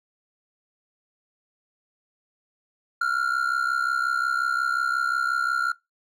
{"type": "ring-modulated tone", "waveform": "triangle", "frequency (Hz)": 1396.9, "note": "F6", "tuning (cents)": 0, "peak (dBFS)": -16, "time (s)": [3.01, 5.72], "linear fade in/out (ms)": 5, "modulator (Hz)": 32.8, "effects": ["noise-tail reverb RT60 0.2 s tail -23 dB re dry"]}